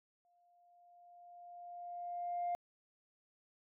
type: tone with exponential growth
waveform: sine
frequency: 702 Hz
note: F5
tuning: 9 cents sharp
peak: -32 dBFS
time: 0.25-2.55 s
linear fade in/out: 0 ms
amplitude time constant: 500 ms
effects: tanh soft clip ceiling -31 dBFS